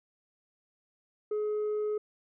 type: tone with tanh clipping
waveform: sine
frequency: 422.8 Hz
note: G#4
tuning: 31 cents sharp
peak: -29 dBFS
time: 1.31-1.98 s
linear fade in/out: 5 ms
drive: 2 dB
effects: none